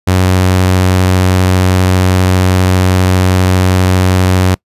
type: tone with vibrato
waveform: sawtooth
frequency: 92.5 Hz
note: F#2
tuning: in tune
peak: -3 dBFS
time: 0.07-4.55 s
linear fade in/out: 10 ms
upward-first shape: square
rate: 15 Hz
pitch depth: 10 cents each way
effects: noise-tail reverb RT60 0.1 s tail -25 dB re dry + resampled to 32000 Hz